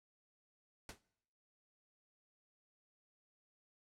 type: noise with exponential decay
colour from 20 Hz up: pink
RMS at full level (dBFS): -45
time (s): 0.89-1.01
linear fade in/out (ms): 1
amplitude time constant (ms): 25
effects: noise-tail reverb RT60 0.8 s tail -22 dB re dry + low-pass 10000 Hz 12 dB/octave

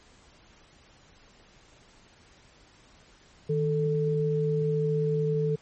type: tone pair together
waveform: sine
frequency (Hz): 155.56 / 440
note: D#3 / A4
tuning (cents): 0 / 0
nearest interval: octave + tritone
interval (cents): 1800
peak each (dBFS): -26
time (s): 3.49-5.56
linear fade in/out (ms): 10
effects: pink hiss -57 dBFS RMS until 5.61 s + MP3 32 kbps

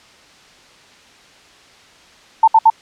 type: tone bursts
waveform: sine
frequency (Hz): 892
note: A5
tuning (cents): +23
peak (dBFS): -5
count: 3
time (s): 2.43-2.701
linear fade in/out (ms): 5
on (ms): 47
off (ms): 65
effects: white hiss -46 dBFS RMS until 2.81 s + low-pass 5000 Hz 12 dB/octave

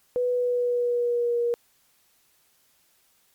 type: tone with pitch glide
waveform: sine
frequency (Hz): 493.9 to 474.9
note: B4 to A#4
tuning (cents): 0 to +32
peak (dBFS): -21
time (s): 0.16-1.54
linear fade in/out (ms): 0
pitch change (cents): -68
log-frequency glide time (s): 0.31-1.38
effects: white hiss -64 dBFS RMS until 3.34 s + MP3 96 kbps

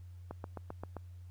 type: click train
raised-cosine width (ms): 1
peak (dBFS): -27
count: 6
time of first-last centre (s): 0.31-0.967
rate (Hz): 7.61
effects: added 89 Hz sine -47 dBFS peak until 1.3 s + pink hiss -72 dBFS RMS until 1.3 s

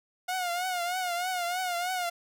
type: tone with vibrato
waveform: sawtooth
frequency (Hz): 718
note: F5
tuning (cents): +48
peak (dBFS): -25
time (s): 0.28-2.1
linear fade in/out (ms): 10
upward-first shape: triangle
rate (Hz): 3.2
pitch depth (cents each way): 85
effects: none

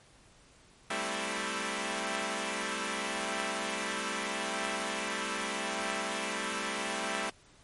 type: chord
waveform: 5% pulse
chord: A minor seventh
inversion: third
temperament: equal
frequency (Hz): 196 / 220 / 261.6 / 329.6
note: G3 / A3 / C4 / E4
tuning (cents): 0 / 0 / 0 / 0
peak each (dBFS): -26 / -26 / -28 / -27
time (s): 0.9-7.3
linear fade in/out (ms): 5
effects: pink hiss -60 dBFS RMS until 7.63 s + MP3 48 kbps

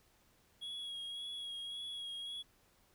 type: tone with vibrato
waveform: triangle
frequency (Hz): 3322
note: G#7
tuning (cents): 0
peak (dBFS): -40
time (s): 0.61-2.43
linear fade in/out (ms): 20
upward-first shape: sine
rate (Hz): 1.8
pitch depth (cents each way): 27
effects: pink hiss -70 dBFS RMS until 2.94 s

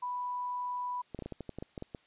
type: tone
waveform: sine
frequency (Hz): 987.8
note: B5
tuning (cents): 0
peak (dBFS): -33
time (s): 0.02-1.02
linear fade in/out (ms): 10
type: clicks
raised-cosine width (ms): 2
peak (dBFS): -26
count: 12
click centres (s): 1.147 / 1.19 / 1.223 / 1.26 / 1.323 / 1.407 / 1.493 / 1.586 / 1.625 / 1.778 / 1.824 / 1.948
effects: white hiss -66 dBFS RMS until 2.06 s + resampled to 8000 Hz

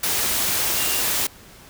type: tone in noise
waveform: sine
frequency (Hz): 2794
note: F7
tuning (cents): 0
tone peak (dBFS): -31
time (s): 0.77-1.01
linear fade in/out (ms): 5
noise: white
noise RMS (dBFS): -22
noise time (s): 0.03-1.27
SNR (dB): -12
effects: pink hiss -46 dBFS RMS until 1.69 s

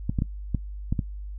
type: clicks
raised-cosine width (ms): 5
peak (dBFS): -12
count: 6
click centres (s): 0.095 / 0.188 / 0.221 / 0.547 / 0.925 / 0.992
effects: noise-tail reverb RT60 0.1 s tail -20 dB re dry + added 50 Hz sine -33 dBFS peak until 1.38 s

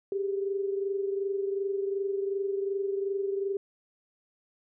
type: tone pair together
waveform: sine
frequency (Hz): 392.6 / 415.3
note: G4 / G#4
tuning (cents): +3 / 0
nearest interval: minor second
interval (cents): 97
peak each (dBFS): -28 / -36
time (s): 0.12-3.57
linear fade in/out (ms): 2
effects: none

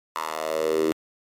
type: tone with high-pass filter sweep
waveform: 10% pulse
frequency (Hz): 79.1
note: D#2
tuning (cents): +29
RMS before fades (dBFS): -25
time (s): 0.16-0.92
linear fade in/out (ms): 0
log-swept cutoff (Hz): 990 to 330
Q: 5
effects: MP3 96 kbps

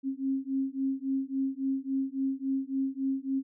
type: beating tone pair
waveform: sine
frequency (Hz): 267 / 270.6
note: C4 / C#4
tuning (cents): +35 / -42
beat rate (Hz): 3.6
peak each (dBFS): -31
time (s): 0.03-3.43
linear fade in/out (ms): 50
effects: none

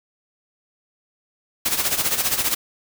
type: noise with tremolo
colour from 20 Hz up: white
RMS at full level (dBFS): -19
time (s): 1.65-2.55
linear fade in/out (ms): 10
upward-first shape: sine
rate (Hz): 15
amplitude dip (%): 70
effects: none

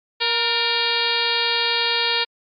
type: harmonic tone with a mistuned harmonic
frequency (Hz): 469.4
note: A#4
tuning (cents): +12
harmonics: 1 / 2 / 3 / 4 / 5 / 6 / 7 / 8 / 9 / 10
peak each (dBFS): -29 / -27 / -30 / -28 / -26 / -27 / -27 / -25 / -26 / -29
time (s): 0.2-2.25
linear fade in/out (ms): 20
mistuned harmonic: 4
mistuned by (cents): -62
effects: MP3 48 kbps

